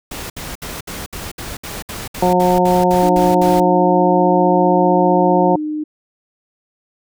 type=noise bursts; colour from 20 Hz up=pink; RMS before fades=-28 dBFS; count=14; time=0.11-3.602 s; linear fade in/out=5 ms; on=190 ms; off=64 ms
type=harmonic tone; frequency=180 Hz; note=F#3; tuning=47 cents flat; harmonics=1 / 2 / 3 / 4 / 5; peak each=-17 / -17 / -17 / -17 / -17 dBFS; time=2.22-5.56 s; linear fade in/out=5 ms
type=tone with pitch glide; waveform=sine; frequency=302 to 304.6 Hz; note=D4 to D#4; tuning=+48 to -37 cents; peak=-19 dBFS; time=3.02-5.84 s; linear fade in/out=10 ms; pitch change=+15 cents; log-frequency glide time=3.21-3.39 s
effects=none